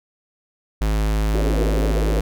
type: tone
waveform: square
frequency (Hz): 53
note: G#1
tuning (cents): +36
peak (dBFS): -18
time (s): 0.81-2.21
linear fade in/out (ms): 5
type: band-pass noise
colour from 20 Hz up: white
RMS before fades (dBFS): -26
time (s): 1.34-2.2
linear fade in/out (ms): 5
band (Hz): 250 to 570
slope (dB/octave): 48
effects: none